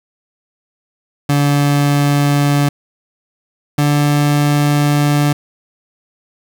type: tone pair in turn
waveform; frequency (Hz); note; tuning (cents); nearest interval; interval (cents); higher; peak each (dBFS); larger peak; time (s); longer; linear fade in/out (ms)
30% pulse; 143.7 / 146.04; D3 / D3; -37 / -9; unison; 28; second; -8; neither; 1.29-2.69 / 3.78-5.33; second; 5
effects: 8-bit